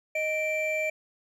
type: tone pair together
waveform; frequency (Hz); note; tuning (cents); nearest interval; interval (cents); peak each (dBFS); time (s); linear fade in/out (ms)
triangle; 622.3 / 2347; D#5 / D7; 0 / -2; octave + major seventh; 2298; -27 / -27; 0.15-0.9; 5
effects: none